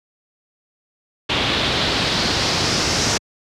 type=noise with low-pass filter sweep; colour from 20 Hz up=pink; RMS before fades=-19 dBFS; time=1.29-3.18 s; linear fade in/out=10 ms; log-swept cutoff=3400 to 6000 Hz; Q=2.7; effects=high-pass 80 Hz 12 dB/octave